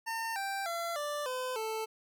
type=tone with pitch steps; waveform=25% pulse; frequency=907 / 785 / 679.5 / 588.1 / 509 / 440.6 Hz; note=A#5 / G5 / F5 / D5 / C5 / A4; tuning=-48 / +2 / -48 / +2 / -48 / +2 cents; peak=-30 dBFS; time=0.06-1.86 s; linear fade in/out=20 ms; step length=300 ms; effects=none